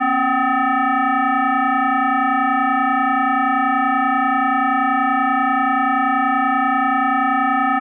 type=tone with frequency modulation; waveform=sine; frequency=240.8 Hz; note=B3; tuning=44 cents flat; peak=-14 dBFS; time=0-7.8 s; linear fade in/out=20 ms; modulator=512 Hz; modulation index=2.9; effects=none